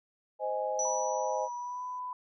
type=chord; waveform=sine; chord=Ab major; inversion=first; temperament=just; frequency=519.1 / 623 / 830.6 Hz; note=C5 / Eb5 / Ab5; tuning=-14 / +2 / 0 cents; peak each=-34 dBFS; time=0.39-1.49 s; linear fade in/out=50 ms
type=tone with exponential decay; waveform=sine; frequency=5920 Hz; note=F#8; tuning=in tune; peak=-29 dBFS; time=0.79-1.99 s; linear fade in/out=2 ms; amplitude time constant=260 ms
type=tone with pitch glide; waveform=sine; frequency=968 to 998.1 Hz; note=B5 to B5; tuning=-35 to +18 cents; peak=-35 dBFS; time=0.85-2.13 s; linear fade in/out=2 ms; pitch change=+53 cents; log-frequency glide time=1.55-1.83 s
effects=none